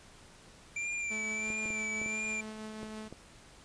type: tone with vibrato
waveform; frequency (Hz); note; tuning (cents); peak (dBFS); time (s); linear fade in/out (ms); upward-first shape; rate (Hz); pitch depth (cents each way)
square; 2349; D7; 0; -34; 0.76-2.41; 5; sine; 1.5; 40
type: tone with tremolo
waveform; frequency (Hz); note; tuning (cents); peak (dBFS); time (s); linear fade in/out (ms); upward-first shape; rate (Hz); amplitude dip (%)
sawtooth; 216.6; A3; -27; -36; 1.1-3.09; 20; triangle; 6; 30
type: clicks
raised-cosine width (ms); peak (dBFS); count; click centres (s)
2; -30; 7; 1.503 / 1.657 / 1.705 / 2.016 / 2.061 / 2.831 / 3.126
effects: pink hiss -56 dBFS RMS until 3.64 s + resampled to 22050 Hz